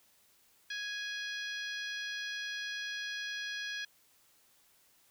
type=harmonic tone; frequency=830.6 Hz; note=G#5; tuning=in tune; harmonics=2 / 3 / 4 / 5 / 6 / 7; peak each=-39 / -46 / -43 / -48 / -49 / -52 dBFS; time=0.7-3.85 s; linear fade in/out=5 ms; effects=white hiss -67 dBFS RMS until 5.1 s